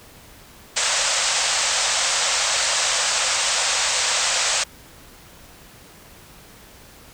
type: band-pass noise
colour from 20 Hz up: white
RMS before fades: -21 dBFS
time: 0.76-4.64 s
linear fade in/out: 10 ms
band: 490 to 8400 Hz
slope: 96 dB/octave
effects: pink hiss -46 dBFS RMS until 7.13 s